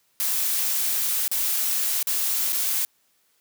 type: noise with dropouts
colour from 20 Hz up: blue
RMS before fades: -24 dBFS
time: 0.2-2.85 s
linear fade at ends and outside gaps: 0 ms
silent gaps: 1.28-1.315 / 2.028-2.071 / 2.523-2.529 s
effects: white hiss -66 dBFS RMS until 3.4 s + high-pass 100 Hz 12 dB/octave